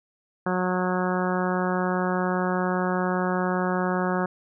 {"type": "harmonic tone", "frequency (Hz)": 182.5, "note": "F#3", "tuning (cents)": -24, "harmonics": [1, 2, 3, 4, 5, 6, 7, 8, 9], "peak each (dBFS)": [-26, -29, -31, -32, -33, -34, -34, -35, -36], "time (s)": [0.46, 4.26], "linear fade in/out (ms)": 5, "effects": []}